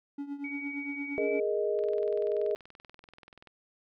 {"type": "tone with tremolo", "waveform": "triangle", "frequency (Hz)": 283.6, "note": "C#4", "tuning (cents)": 40, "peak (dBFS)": -30, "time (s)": [0.18, 1.4], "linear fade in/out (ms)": 5, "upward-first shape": "triangle", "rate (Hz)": 8.7, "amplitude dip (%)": 80}
{"type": "tone with pitch glide", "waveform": "sine", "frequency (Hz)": [2258, 2305], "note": ["C#7", "D7"], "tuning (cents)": [31, -33], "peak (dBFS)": -37, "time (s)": [0.44, 1.4], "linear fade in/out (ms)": 5, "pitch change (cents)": 36, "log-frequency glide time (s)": [1.15, 1.27]}
{"type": "chord", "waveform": "sine", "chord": "Ab suspended second", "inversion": "none", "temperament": "equal", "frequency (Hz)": [415.3, 466.2, 622.3], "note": ["Ab4", "Bb4", "Eb5"], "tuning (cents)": [0, 0, 0], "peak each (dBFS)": [-29, -33, -32], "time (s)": [1.18, 2.55], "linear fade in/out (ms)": 0}
{"type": "click train", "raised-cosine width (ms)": 0.3, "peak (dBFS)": -35, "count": 36, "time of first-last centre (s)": [1.79, 3.473], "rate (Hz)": 20.8}
{"effects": []}